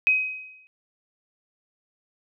sine tone with exponential decay, 2526 Hz, D#7, 26 cents sharp, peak -14 dBFS, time 0.07-0.67 s, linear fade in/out 0 ms, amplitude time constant 130 ms, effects none

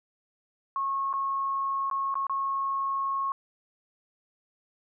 sine tone with dropouts, 1092 Hz, C#6, 26 cents flat, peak -26 dBFS, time 0.76-3.32 s, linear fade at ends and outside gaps 1 ms, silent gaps 1.129-1.137 / 1.9-1.912 / 2.142-2.154 / 2.268-2.296 s, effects none

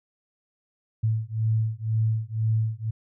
sine beating tone pair, 109.7 / 111.7 Hz, A2 / A2, -5 / +27 cents, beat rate 2 Hz, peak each -25 dBFS, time 1.03-2.91 s, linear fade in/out 10 ms, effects none

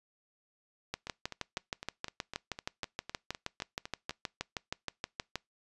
two click trains, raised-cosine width 0.2 ms, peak -17 / -23 dBFS, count 29 / 13, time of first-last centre 0.94-5.356 / 1.07-4.108 s, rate 6.34 / 3.95 Hz, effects noise-tail reverb RT60 0.2 s tail -25 dB re dry + resampled to 24000 Hz

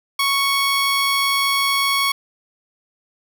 15% pulse tone, 1108.7 Hz, C#6, in tune, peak -10 dBFS, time 0.19-2.12 s, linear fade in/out 5 ms, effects none

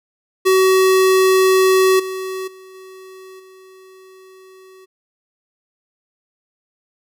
square tone with level steps, 377.4 Hz, F#4, 34 cents sharp, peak -11 / -24 / -39 / -37 / -42 dBFS, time 0.45-4.86 s, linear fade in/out 20 ms, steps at 1.99 / 2.47 / 2.74 / 3.39 s, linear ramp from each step 10 ms, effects none

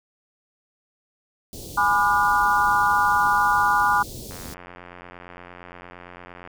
pink band-stop noise, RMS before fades -37 dBFS, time 1.53-4.54 s, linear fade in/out 0 ms, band 560 to 3900 Hz, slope 24 dB/octave
sine chord, G# diminished seventh, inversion none, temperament just, 830.6 / 996.7 / 1196.1 / 1435.3 Hz, G#5 / B5 / D6 / F6, 0 / +16 / +31 / +47 cents, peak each -22 dBFS, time 1.77-4.03 s, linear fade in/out 10 ms
click train, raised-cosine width 0.5 ms, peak -25 dBFS, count 193, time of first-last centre 4.31-6.475 s, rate 88.7 Hz
effects none

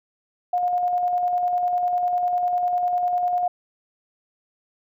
sine tone with tremolo, 715 Hz, F5, 41 cents sharp, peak -18 dBFS, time 0.53-3.48 s, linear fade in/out 5 ms, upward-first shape square, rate 10 Hz, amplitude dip 30%, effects none

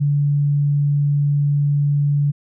sine tone, 144.2 Hz, D3, 31 cents flat, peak -14 dBFS, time 0-2.32 s, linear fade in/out 20 ms, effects none

